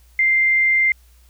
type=tone; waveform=sine; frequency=2093 Hz; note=C7; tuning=in tune; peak=-13 dBFS; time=0.19-0.92 s; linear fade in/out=2 ms; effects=added 60 Hz sine -48 dBFS peak until 1.29 s + white hiss -58 dBFS RMS until 1.29 s